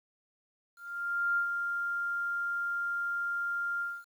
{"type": "tone with ADSR envelope", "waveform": "sine", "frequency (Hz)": 1396.9, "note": "F6", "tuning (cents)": 0, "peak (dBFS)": -25, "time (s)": [0.76, 4.05], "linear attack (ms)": 610, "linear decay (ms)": 94, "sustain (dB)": -5, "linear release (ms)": 240, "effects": ["10-bit"]}